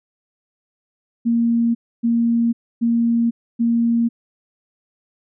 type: tone bursts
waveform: sine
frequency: 233.1 Hz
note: A#3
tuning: in tune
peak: -14 dBFS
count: 4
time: 1.25-4.09 s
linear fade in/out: 20 ms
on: 500 ms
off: 280 ms
effects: none